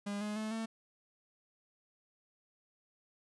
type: tone with pitch steps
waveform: 45% pulse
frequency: 203.1 / 209.9 / 216.9 / 224.2 Hz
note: G#3 / G#3 / A3 / A3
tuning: -38 / +19 / -25 / +33 cents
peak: -36 dBFS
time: 0.06-0.66 s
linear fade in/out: 10 ms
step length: 150 ms
effects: resampled to 24000 Hz